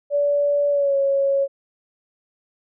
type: tone with pitch glide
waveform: sine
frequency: 576 to 551.9 Hz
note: D5 to C#5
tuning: -34 to -8 cents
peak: -16 dBFS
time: 0.1-1.48 s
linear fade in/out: 50 ms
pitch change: -74 cents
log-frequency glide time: 0.7-0.96 s
effects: none